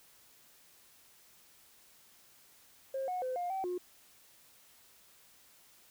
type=tone with pitch steps; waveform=sine; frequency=535 / 730 / 512 / 708 / 768 / 359 Hz; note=C5 / F#5 / C5 / F5 / G5 / F4; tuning=+38 / -24 / -38 / +23 / -36 / +48 cents; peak=-32 dBFS; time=2.94-3.78 s; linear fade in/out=5 ms; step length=140 ms; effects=tanh soft clip ceiling -30 dBFS + white hiss -62 dBFS RMS until 5.9 s